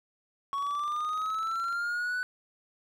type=linear sweep; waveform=triangle; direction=up; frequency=1108.7 to 1499 Hz; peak=-27 dBFS; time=0.53-2.23 s; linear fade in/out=0 ms
type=click train; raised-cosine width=0.2 ms; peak=-33 dBFS; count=29; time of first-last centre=0.54-1.726 s; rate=23.6 Hz
effects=none